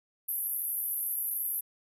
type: band-pass noise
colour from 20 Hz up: white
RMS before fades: -33 dBFS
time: 0.28-1.61 s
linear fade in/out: 10 ms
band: 11000 to 13000 Hz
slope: 96 dB/octave
effects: none